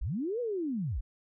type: linear two-way sweep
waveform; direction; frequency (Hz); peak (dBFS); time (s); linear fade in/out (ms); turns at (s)
sine; up then down; 30.95 to 501 to 32.87; -30; 0.01-1.01; 10; 0.4
effects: none